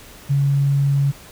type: tone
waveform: sine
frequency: 140 Hz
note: C#3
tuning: 18 cents sharp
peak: -14 dBFS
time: 0.29-1.12 s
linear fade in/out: 20 ms
effects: pink hiss -42 dBFS RMS until 1.31 s